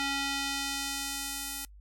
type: tone with band-pass filter sweep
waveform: square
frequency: 277.2 Hz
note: C#4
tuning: in tune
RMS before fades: -34 dBFS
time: 0-1.65 s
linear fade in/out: 0 ms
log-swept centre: 3100 to 12000 Hz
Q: 0.73
effects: noise-tail reverb RT60 0.1 s tail -25 dB re dry + added 50 Hz sine -49 dBFS peak until 1.8 s